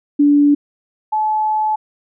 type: tone pair in turn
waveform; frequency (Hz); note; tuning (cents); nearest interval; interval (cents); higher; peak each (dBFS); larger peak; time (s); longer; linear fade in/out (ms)
sine; 289.5 / 861; D4 / A5; -25 / -38; octave + perfect fifth; 1887; second; -8 / -14; first; 0.19-0.55 / 1.12-1.76; second; 10
effects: none

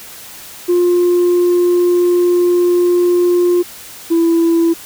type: tone pair in turn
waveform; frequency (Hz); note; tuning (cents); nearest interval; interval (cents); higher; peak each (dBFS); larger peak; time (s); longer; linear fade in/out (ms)
sine; 353 / 333.9; F4 / E4; +19 / +22; minor second; 97; first; -7; neither; 0.68-3.63 / 4.1-4.74; first; 20
effects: tanh soft clip ceiling -7 dBFS + white hiss -34 dBFS RMS until 4.85 s

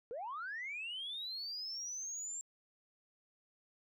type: linear sweep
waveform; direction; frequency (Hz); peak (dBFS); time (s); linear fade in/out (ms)
sine; up; 438.2 to 7459; -39; 0.11-2.41; 0
effects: tanh soft clip ceiling -36 dBFS

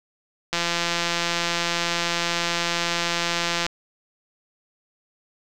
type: click train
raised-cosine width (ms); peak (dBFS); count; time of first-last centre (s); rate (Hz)
0.2; -6; 537; 0.53-3.665; 171
effects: 7-bit

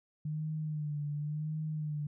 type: tone with vibrato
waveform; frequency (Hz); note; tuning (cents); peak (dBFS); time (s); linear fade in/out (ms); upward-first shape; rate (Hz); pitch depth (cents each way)
sine; 151.1; D3; +50; -33; 0.25-2.07; 5; sine; 0.92; 53
effects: none

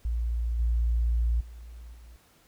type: tone with level steps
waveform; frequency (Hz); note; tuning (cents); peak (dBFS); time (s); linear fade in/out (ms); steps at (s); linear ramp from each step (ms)
sine; 58; A#1; -8; -25 / -21 / -41 / -46; 0.05-2.16; 0; 0.59 / 1.4 / 1.93; 10
effects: tanh soft clip ceiling -18 dBFS + pink hiss -61 dBFS RMS until 2.47 s

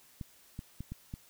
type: clicks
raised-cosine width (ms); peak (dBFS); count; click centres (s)
5; -27; 5; 0.212 / 0.591 / 0.806 / 0.92 / 1.139
effects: white hiss -61 dBFS RMS until 1.29 s

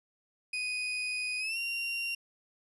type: tone with pitch glide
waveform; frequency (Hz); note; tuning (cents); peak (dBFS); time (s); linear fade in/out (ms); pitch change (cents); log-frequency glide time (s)
35% pulse; 2489 to 2762; D#7 to F7; 0 to -20; -30; 0.53-2.15; 5; +180; 1.39-1.58
effects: resampled to 24000 Hz

